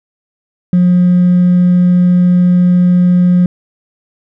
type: tone with hard clipping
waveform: triangle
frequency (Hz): 178.6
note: F3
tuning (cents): +39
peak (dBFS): -5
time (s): 0.73-3.46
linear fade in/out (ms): 2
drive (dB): 2
effects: none